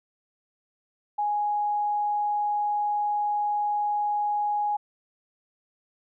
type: tone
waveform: sine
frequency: 830.6 Hz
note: G#5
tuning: in tune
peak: -23 dBFS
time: 1.18-4.77 s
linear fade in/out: 10 ms
effects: none